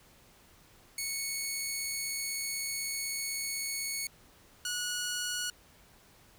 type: tone pair in turn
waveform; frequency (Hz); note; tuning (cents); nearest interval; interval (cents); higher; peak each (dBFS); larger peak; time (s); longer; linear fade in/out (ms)
10% pulse; 2212 / 1458.8; C#7 / F#6; -4 / -25; perfect fifth; 721; first; -24; neither; 0.98-4.07 / 4.65-5.5; first; 2
effects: pink hiss -60 dBFS RMS until 6.38 s